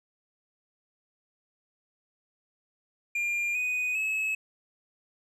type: tone with pitch steps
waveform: triangle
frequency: 2400 / 2489 / 2581 Hz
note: D7 / D#7 / E7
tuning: +37 / 0 / -37 cents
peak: -25 dBFS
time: 3.15-4.35 s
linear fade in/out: 5 ms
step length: 400 ms
effects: none